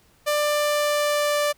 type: tone with pitch glide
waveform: sawtooth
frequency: 593 to 587.9 Hz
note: D5 to D5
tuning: +17 to +2 cents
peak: -16 dBFS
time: 0.26-1.53 s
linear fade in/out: 20 ms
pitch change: -15 cents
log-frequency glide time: 0.39-1.39 s
effects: pink hiss -59 dBFS RMS until 1.57 s